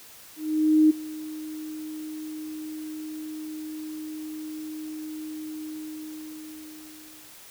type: tone with ADSR envelope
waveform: sine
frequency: 310 Hz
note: D#4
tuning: 6 cents flat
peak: -13 dBFS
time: 0.36-7.36 s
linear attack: 540 ms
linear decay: 14 ms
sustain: -20 dB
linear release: 1700 ms
effects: white hiss -48 dBFS RMS until 7.5 s